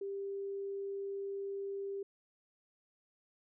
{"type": "tone", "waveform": "sine", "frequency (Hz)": 395.6, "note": "G4", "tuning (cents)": 16, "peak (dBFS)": -37, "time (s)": [0.01, 2.03], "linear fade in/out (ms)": 5, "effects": []}